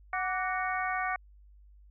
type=harmonic tone with a mistuned harmonic; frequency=370.3 Hz; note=F#4; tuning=1 cent sharp; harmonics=2 / 3 / 4 / 5 / 6; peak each=-33 / -35 / -36 / -37 / -38 dBFS; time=0.13-1.16 s; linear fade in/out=2 ms; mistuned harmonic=3; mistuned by=+77 cents; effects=added 50 Hz sine -53 dBFS peak until 1.9 s